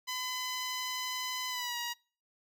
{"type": "tone with pitch glide", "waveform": "10% pulse", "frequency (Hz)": [1011, 954.3], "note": ["B5", "A#5"], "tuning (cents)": [40, 40], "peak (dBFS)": -26, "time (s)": [0.07, 1.94], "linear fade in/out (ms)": 20, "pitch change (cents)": -100, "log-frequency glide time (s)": [1.49, 1.77], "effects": ["noise-tail reverb RT60 0.4 s tail -26 dB re dry"]}